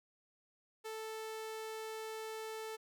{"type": "tone", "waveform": "sawtooth", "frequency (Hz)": 440, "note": "A4", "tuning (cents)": 0, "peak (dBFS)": -38, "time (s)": [0.84, 2.77], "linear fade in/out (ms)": 20, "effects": []}